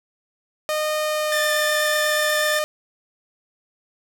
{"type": "tone with pitch glide", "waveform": "sawtooth", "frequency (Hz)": [613, 608.1], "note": ["D#5", "D#5"], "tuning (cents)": [-26, -40], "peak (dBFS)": -17, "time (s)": [0.69, 2.64], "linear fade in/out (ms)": 0, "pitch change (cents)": -14, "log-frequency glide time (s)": [0.97, 1.54]}
{"type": "tone with vibrato", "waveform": "sawtooth", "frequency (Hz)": 1778, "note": "A6", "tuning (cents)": 18, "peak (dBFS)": -18, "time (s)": [1.32, 2.59], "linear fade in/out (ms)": 2, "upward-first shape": "sine", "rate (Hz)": 8.2, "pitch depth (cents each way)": 14}
{"effects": []}